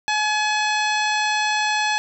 harmonic tone, 849 Hz, G#5, 38 cents sharp, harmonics 1 / 2 / 3 / 4 / 5 / 6 / 7 / 9, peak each -22 / -24 / -26 / -29 / -30 / -38 / -33 / -37 dBFS, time 0.08-1.98 s, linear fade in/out 0 ms, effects none

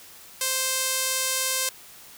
sawtooth tone with band-pass filter, 523.3 Hz, C5, in tune, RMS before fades -26 dBFS, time 0.41-1.69 s, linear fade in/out 2 ms, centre 9500 Hz, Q 0.83, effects white hiss -47 dBFS RMS until 2.17 s

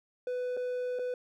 triangle tone with dropouts, 497.8 Hz, B4, 14 cents sharp, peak -29 dBFS, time 0.27-1.14 s, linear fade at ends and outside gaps 2 ms, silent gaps 0.568-0.572 / 0.989-0.993 s, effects none

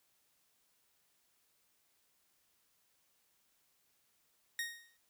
sawtooth tone with exponential decay, 1864.7 Hz, A#6, in tune, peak -30 dBFS, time 4.59-4.97 s, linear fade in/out 1 ms, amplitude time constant 81 ms, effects white hiss -75 dBFS RMS until 5.09 s

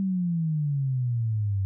sine exponential sweep, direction down, 196 to 95.2 Hz, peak -23 dBFS, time 0-1.65 s, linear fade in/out 0 ms, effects none

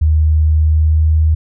sine tone with pitch glide, 77.6 to 78.55 Hz, D#2 to D#2, -4 to +17 cents, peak -8 dBFS, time 0.01-1.35 s, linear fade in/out 10 ms, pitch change +21 cents, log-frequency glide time 0.52-1.22 s, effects none

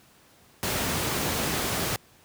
pink noise, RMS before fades -27 dBFS, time 0.63-1.96 s, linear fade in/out 0 ms, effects pink hiss -57 dBFS RMS until 2.24 s + high-pass 80 Hz 12 dB/octave

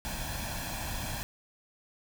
pink noise with comb filter, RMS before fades -36 dBFS, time 0.05-1.23 s, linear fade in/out 0 ms, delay 1.2 ms, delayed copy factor +0.7, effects none

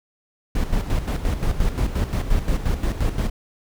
brown noise with tremolo, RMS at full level -20 dBFS, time 0.55-3.3 s, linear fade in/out 5 ms, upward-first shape square, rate 5.7 Hz, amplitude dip 60%, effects none

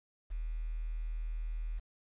sine tone with quantisation, 40.02 Hz, D#1, 50 cents sharp, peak -34 dBFS, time 0.3-1.8 s, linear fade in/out 20 ms, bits 10, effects resampled to 8000 Hz

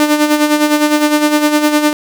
sawtooth tone with tremolo, 299.5 Hz, D4, 34 cents sharp, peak -3 dBFS, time 0-1.93 s, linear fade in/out 0 ms, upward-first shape sine, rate 9.8 Hz, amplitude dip 60%, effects none

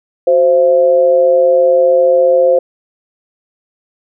sine tone with amplitude modulation, 523.3 Hz, C5, in tune, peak -3 dBFS, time 0.27-2.59 s, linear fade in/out 5 ms, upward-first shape sine, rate 154 Hz, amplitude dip 70%, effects none

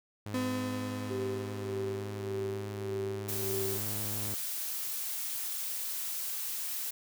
sawtooth tone, 103.83 Hz, G#2, in tune, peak -34 dBFS, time 0.26-4.34 s, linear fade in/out 0 ms
35% pulse tone with exponential decay, 254.3 Hz, C4, 49 cents flat, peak -28 dBFS, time 0.34-3.7 s, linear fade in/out 2 ms, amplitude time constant 730 ms
sine tone with tremolo, 387.7 Hz, G4, 19 cents flat, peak -32 dBFS, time 1.09-3.79 s, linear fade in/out 20 ms, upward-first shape sine, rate 1.7 Hz, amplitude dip 70%
blue noise, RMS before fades -36 dBFS, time 3.28-6.91 s, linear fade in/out 10 ms
effects none

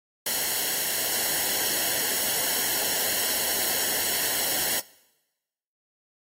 white noise with comb filter, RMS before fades -26 dBFS, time 0.26-4.8 s, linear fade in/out 5 ms, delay 0.82 ms, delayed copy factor -0.7, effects noise-tail reverb RT60 1.0 s tail -22 dB re dry + AAC 48 kbps

